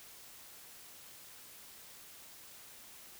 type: silence
effects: white hiss -54 dBFS RMS until 3.19 s